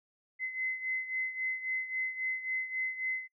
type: beating tone pair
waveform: sine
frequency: 2045 / 2048.7 Hz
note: C7 / C7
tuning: -40 / -37 cents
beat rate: 3.7 Hz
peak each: -33 / -38 dBFS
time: 0.39-3.28 s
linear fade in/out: 50 ms
effects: noise-tail reverb RT60 0.1 s tail -25 dB re dry